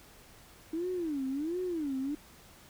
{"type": "tone with vibrato", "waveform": "triangle", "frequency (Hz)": 311.1, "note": "D#4", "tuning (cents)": 0, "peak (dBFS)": -27, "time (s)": [0.73, 2.15], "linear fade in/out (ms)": 5, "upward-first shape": "sine", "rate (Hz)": 1.4, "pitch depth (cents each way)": 290, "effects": ["tanh soft clip ceiling -29 dBFS", "pink hiss -56 dBFS RMS until 2.69 s"]}